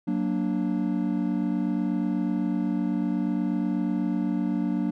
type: chord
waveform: triangle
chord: Gb augmented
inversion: none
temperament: equal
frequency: 185 / 233.1 / 293.7 Hz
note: Gb3 / Bb3 / D4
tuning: 0 / 0 / 0 cents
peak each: -26 dBFS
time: 0.07-4.91 s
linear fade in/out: 10 ms
effects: none